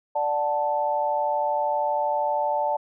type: chord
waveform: sine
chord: D major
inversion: none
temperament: equal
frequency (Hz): 587.3 / 740 / 880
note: D5 / F#5 / A5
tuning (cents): 0 / 0 / 0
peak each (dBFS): -26 / -29 / -24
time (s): 0.15-2.77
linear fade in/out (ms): 10
effects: none